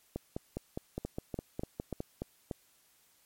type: two click trains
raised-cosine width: 2 ms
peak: -22 / -22 dBFS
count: 10 / 6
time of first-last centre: 0.16-2.004 / 1.05-2.512 s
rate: 4.88 / 3.42 Hz
effects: white hiss -67 dBFS RMS until 3.25 s + MP3 64 kbps